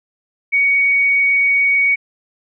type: tone with frequency modulation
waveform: sine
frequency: 2241 Hz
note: C#7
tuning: 18 cents sharp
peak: -11 dBFS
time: 0.52-1.96 s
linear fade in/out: 20 ms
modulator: 28.9 Hz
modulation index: 0.42
effects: none